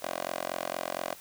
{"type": "tone with high-pass filter", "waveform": "10% pulse", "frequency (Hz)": 44.3, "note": "F1", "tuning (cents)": 25, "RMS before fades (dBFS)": -35, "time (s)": [0.02, 1.15], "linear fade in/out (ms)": 10, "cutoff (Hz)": 580, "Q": 2.1, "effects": ["white hiss -50 dBFS RMS until 1.2 s"]}